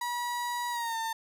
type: tone with pitch glide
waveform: 35% pulse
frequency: 966 to 901.3 Hz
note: B5 to A5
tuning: -39 to +41 cents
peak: -29 dBFS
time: 0.01-1.13 s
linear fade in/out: 5 ms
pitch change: -120 cents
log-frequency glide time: 0.7-0.97 s
effects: none